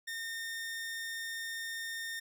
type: tone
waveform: sawtooth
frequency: 1825 Hz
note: A#6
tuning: 37 cents flat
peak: -34 dBFS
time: 0.07-2.2 s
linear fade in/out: 10 ms
effects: none